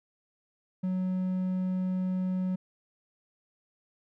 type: tone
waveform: triangle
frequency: 185 Hz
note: F#3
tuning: in tune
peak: -25 dBFS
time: 0.83-2.56 s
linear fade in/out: 10 ms
effects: none